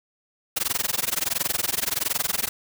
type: noise with amplitude modulation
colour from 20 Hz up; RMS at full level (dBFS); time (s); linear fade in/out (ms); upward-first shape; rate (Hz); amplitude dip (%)
white; -22; 0.56-2.49; 10; sine; 21.4; 100
effects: none